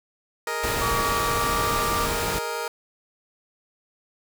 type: chord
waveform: 15% pulse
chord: Ab suspended second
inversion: none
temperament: just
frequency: 415.3 / 467.2 / 623 Hz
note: Ab4 / Bb4 / Eb5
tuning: 0 / +4 / +2 cents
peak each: -28 / -22 / -27 dBFS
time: 0.47-2.68 s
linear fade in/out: 2 ms
type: noise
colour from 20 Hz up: pink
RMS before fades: -28 dBFS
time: 0.63-2.39 s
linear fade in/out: 5 ms
type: tone with pitch glide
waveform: sine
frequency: 1140 to 1176.1 Hz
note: C#6 to D6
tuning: +48 to +2 cents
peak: -25 dBFS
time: 0.81-2.06 s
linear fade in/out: 10 ms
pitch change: +54 cents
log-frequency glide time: 1.01-1.75 s
effects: none